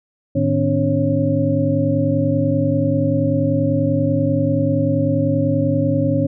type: tone cluster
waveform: sine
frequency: 106.9 / 152 / 260 / 290.3 / 549 Hz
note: A2 / D#3 / C4 / D4 / C#5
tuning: -49 / -40 / -11 / -20 / -17 cents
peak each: -21 dBFS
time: 0.35-6.27 s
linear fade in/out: 10 ms
effects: none